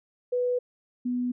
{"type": "tone pair in turn", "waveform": "sine", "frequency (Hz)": [493.9, 246.9], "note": ["B4", "B3"], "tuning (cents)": [0, 0], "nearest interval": "octave", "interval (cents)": 1200, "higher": "first", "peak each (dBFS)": [-23, -25], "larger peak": "first", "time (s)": [[0.32, 0.59], [1.05, 1.32]], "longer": "neither", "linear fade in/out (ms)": 10, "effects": []}